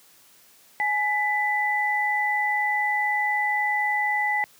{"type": "tone pair together", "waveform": "sine", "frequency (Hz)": [838.2, 1989], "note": ["G#5", "B6"], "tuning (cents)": [16, 12], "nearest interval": "octave + minor third", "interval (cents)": 1496, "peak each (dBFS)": [-25, -23], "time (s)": [0.8, 4.44], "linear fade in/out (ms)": 0, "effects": ["white hiss -55 dBFS RMS until 4.59 s", "high-pass 100 Hz 12 dB/octave"]}